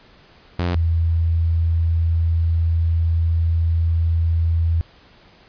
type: tone pair in turn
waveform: sawtooth / sine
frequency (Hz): 87.8 / 82.87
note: F2 / E2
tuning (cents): +10 / +10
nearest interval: minor second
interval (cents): 100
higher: first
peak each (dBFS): -15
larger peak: neither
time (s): 0.59-0.75 / 0.75-4.81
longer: second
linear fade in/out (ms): 0
effects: pink hiss -50 dBFS RMS until 5.48 s + resampled to 11025 Hz